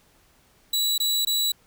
sawtooth tone bursts, 3928 Hz, B7, 10 cents flat, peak -18 dBFS, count 3, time 0.73-1.52 s, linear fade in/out 5 ms, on 250 ms, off 20 ms, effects pink hiss -60 dBFS RMS until 1.66 s

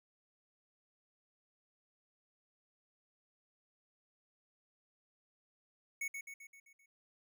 square tone with echo, 2217 Hz, C#7, in tune, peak -37 dBFS, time 6.01-6.08 s, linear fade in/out 5 ms, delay 130 ms, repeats 6, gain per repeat -5 dB, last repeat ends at 6.86 s, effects none

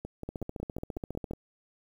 two click trains, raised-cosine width 2 ms, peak -24 / -22 dBFS, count 8 / 16, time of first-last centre 0.05-1.334 / 0.29-1.31 s, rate 5.45 / 14.7 Hz, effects 9-bit

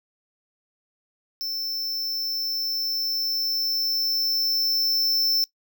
square tone with level ramp, 5330 Hz, E8, 18 cents sharp, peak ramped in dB -27 to -19 dBFS, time 1.41-5.44 s, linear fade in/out 0 ms, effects noise-tail reverb RT60 0.1 s tail -21 dB re dry

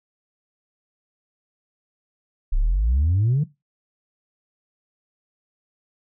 sine exponential sweep, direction up, 30.87 to 155.56 Hz, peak -15 dBFS, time 2.52-3.44 s, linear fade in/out 10 ms, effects noise-tail reverb RT60 0.2 s tail -17 dB re dry + tanh soft clip ceiling -14 dBFS

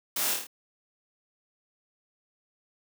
white noise with echo, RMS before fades -30 dBFS, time 0.16-0.34 s, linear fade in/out 5 ms, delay 26 ms, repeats 5, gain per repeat -3 dB, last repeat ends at 0.47 s, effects high-pass 200 Hz 12 dB/octave

